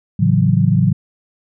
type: chord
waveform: sine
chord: F# minor seventh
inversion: first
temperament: equal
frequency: 110 / 138.59 / 164.81 / 185 Hz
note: A2 / C#3 / E3 / F#3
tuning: 0 / 0 / 0 / 0 cents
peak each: -16 dBFS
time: 0.19-0.93 s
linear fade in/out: 10 ms
effects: none